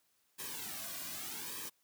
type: noise with flanger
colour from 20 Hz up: white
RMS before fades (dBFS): -43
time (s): 0.38-1.7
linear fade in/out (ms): 20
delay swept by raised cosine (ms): 1.4 to 2.31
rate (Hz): 0.83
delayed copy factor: -0.9
effects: white hiss -75 dBFS RMS until 1.83 s + high-pass 60 Hz 12 dB/octave